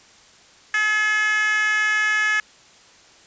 10% pulse tone with high-pass filter, 427.1 Hz, G#4, 48 cents sharp, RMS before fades -20 dBFS, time 0.74-2.4 s, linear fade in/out 2 ms, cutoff 1700 Hz, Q 4.6, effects white hiss -50 dBFS RMS until 3.26 s + resampled to 16000 Hz

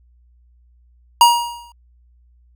square tone with exponential decay, 949 Hz, A#5, 31 cents sharp, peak -5 dBFS, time 1.21-1.72 s, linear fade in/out 2 ms, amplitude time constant 110 ms, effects added 60 Hz sine -50 dBFS peak until 2.55 s

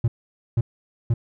triangle tone bursts, 116.2 Hz, A#2, 5 cents flat, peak -14 dBFS, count 3, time 0.04-1.14 s, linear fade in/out 5 ms, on 40 ms, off 490 ms, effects none

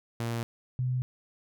sawtooth / sine tone pair in turn, 116.54 / 126.68 Hz, A#2 / B2, 0 / +44 cents, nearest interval minor second, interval 144 cents, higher second, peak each -26 dBFS, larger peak neither, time 0.2-0.43 / 0.79-1.02 s, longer neither, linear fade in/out 0 ms, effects none

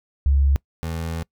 sine / 25% pulse tone pair in turn, 69.3 / 81.96 Hz, C#2 / E2, 0 / -9 cents, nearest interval minor third, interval 291 cents, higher second, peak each -14 / -22 dBFS, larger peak first, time 0.26-0.56 / 0.83-1.23 s, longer second, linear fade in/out 0 ms, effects noise-tail reverb RT60 0.1 s tail -24 dB re dry

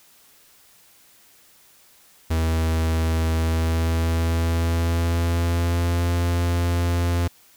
45% pulse tone with pitch glide, 81 to 86.31 Hz, E2 to F2, -30 to -20 cents, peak -19 dBFS, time 2.3-7.28 s, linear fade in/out 10 ms, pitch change +110 cents, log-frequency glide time 3.32-6.12 s, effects white hiss -54 dBFS RMS until 7.56 s

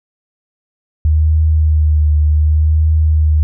sine tone with vibrato, 76.9 Hz, D#2, 20 cents flat, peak -8 dBFS, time 1.05-3.43 s, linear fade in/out 0 ms, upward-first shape triangle, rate 0.67 Hz, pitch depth 38 cents each way, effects none

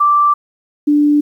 sine tone pair in turn, 1172 / 294.1 Hz, D6 / D4, -4 / +3 cents, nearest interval 2 octaves, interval 2393 cents, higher first, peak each -8 dBFS, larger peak neither, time 0-0.34 / 0.87-1.21 s, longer neither, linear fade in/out 10 ms, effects 8-bit

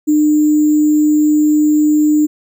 sine tone with sample-and-hold, 301.9 Hz, D4, 48 cents sharp, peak -8 dBFS, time 0.07-2.27 s, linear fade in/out 20 ms, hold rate 7350 Hz, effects none

